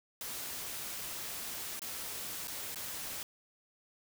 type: noise with dropouts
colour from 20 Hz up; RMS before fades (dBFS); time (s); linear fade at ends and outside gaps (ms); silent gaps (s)
white; -41; 0.21-3.23; 1; 1.794-1.818 / 2.473-2.48 / 2.746-2.758
effects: none